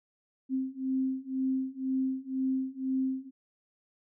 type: beating tone pair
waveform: sine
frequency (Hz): 261.9 / 263.9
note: C4 / C4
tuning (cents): +2 / +15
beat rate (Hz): 2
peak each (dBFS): -32 / -31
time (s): 0.49-3.31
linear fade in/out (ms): 50
effects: none